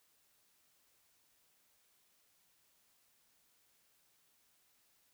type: silence
effects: white hiss -73 dBFS RMS until 5.13 s